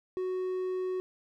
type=tone; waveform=triangle; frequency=370 Hz; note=F#4; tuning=in tune; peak=-28 dBFS; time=0.17-1 s; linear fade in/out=0 ms; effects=none